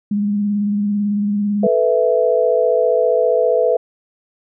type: tone with vibrato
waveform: sine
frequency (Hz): 205.2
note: G#3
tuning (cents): -21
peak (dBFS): -15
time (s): 0.11-1.67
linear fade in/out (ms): 5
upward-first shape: square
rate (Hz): 18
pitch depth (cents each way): 23
type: chord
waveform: sine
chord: A suspended second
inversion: none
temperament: just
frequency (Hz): 440 / 495 / 660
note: A4 / B4 / E5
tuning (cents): 0 / +4 / +2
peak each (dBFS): -18 / -15 / -17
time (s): 1.63-3.77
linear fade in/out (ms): 5
effects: none